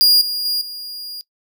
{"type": "tone with level steps", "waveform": "45% pulse", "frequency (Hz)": 4841, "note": "D#8", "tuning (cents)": -48, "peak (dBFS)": [-8, -19, -16, -27], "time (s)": [0.01, 1.21], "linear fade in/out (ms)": 0, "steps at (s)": [0.21, 0.45, 0.61], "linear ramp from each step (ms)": 5, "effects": ["noise-tail reverb RT60 0.1 s tail -21 dB re dry"]}